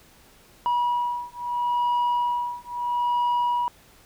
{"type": "beating tone pair", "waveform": "sine", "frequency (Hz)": [967, 967.76], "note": ["B5", "B5"], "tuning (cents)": [-37, -35], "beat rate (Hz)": 0.76, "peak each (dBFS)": [-23, -23], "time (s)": [0.66, 3.68], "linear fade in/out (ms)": 0, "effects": ["tanh soft clip ceiling -19 dBFS", "pink hiss -54 dBFS RMS until 4.05 s"]}